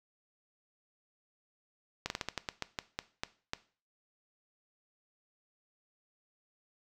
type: slowing click train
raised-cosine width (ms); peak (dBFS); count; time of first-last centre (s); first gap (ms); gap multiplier
0.2; -16; 12; 2.06-3.534; 41; 1.22
effects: noise-tail reverb RT60 0.4 s tail -17 dB re dry